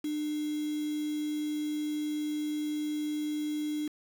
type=tone with quantisation; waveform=sine; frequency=300.9 Hz; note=D4; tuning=42 cents sharp; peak=-30 dBFS; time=0.04-3.88 s; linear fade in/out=5 ms; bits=7; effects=none